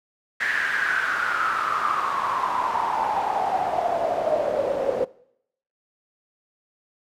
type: noise with band-pass filter sweep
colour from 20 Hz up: pink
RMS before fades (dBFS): -24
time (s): 0.4-5.05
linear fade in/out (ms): 10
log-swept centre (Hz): 1800 to 510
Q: 9
effects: noise-tail reverb RT60 0.7 s tail -21 dB re dry